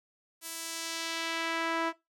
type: tone with band-pass filter sweep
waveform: sawtooth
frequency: 329.6 Hz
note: E4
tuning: in tune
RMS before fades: -34 dBFS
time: 0.41-1.93 s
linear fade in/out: 50 ms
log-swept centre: 12000 to 1100 Hz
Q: 0.86
effects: noise-tail reverb RT60 0.2 s tail -19 dB re dry